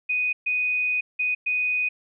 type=tone bursts at uneven times; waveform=sine; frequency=2489 Hz; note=D#7; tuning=in tune; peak=-21 dBFS; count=4; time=0.09-0.33 / 0.46-1.01 / 1.19-1.35 / 1.46-1.89 s; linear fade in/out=10 ms; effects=none